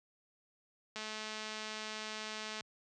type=click train; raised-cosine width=0.2 ms; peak=-25 dBFS; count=357; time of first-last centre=0.96-2.608 s; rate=216 Hz; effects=high-pass 80 Hz 12 dB/octave + resampled to 24000 Hz